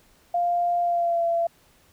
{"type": "tone with pitch glide", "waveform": "sine", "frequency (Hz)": [698.5, 677.4], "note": ["F5", "E5"], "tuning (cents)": [0, 47], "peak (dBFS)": -20, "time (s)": [0.34, 1.47], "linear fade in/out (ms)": 5, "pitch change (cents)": -53, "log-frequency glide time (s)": [0.81, 1.24], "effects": ["pink hiss -59 dBFS RMS until 1.92 s"]}